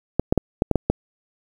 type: clicks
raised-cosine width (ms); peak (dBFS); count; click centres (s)
2; -3; 7; 0.196 / 0.325 / 0.377 / 0.621 / 0.713 / 0.757 / 0.9
effects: 7-bit